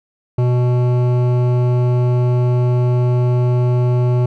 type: tone with hard clipping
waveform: triangle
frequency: 123.47 Hz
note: B2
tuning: in tune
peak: -14 dBFS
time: 0.38-4.26 s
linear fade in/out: 5 ms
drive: 17 dB
effects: none